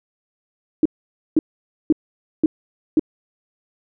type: tone bursts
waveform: sine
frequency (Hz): 312.2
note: D#4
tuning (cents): +6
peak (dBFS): -10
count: 5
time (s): 0.83-2.995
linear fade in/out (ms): 2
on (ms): 25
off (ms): 510
effects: none